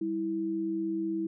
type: tone pair together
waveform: sine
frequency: 196.4 / 326.7 Hz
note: G3 / E4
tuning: +4 / -15 cents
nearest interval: major sixth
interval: 881 cents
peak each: -37 / -29 dBFS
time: 0.01-1.27 s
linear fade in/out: 5 ms
effects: none